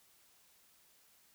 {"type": "silence", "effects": ["white hiss -67 dBFS RMS until 1.34 s"]}